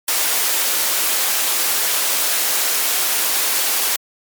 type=high-pass noise; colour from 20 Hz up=white; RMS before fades=-18 dBFS; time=0.08-3.96 s; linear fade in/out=2 ms; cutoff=410 Hz; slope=12 dB/octave; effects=MP3 96 kbps